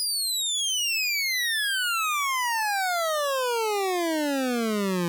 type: exponential sweep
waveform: 25% pulse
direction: down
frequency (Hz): 4978 to 169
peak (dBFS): -20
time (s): 0-5.08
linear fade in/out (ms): 0
effects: 10-bit